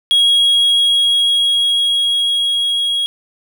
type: tone with level ramp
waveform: triangle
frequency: 3302 Hz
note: G#7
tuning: 11 cents flat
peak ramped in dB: -7 to -13 dBFS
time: 0.11-3.06 s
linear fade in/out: 0 ms
effects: none